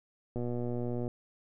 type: click train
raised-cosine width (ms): 2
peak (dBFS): -23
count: 88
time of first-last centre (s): 0.36-1.079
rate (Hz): 121
effects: none